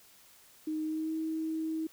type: tone with pitch glide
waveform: sine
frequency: 311.1 to 318.7 Hz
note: D#4 to D#4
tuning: 0 to +42 cents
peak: -31 dBFS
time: 0.67-1.87 s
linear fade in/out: 5 ms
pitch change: +42 cents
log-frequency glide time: 0.83-1.14 s
effects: white hiss -59 dBFS RMS until 1.92 s